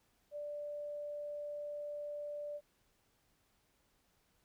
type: tone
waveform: sine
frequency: 587.3 Hz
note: D5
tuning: in tune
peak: -40 dBFS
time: 0.31-2.61 s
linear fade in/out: 50 ms
effects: pink hiss -75 dBFS RMS until 4.44 s